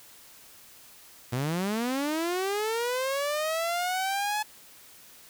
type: linear sweep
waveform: sawtooth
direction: up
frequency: 116.8 to 857 Hz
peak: -23 dBFS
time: 1.32-4.43 s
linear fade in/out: 10 ms
effects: white hiss -52 dBFS RMS until 5.29 s